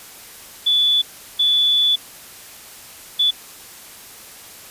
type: tone bursts at uneven times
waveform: sine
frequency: 3458 Hz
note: A7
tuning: 31 cents flat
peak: -13 dBFS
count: 3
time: 0.66-1.02 / 1.39-1.96 / 3.19-3.31 s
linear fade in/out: 10 ms
effects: white hiss -40 dBFS RMS until 4.7 s + resampled to 32000 Hz